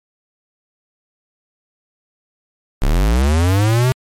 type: linear sweep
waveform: square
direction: up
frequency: 30.46 to 131.4 Hz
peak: -12 dBFS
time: 2.82-3.92 s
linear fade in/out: 0 ms
effects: MP3 64 kbps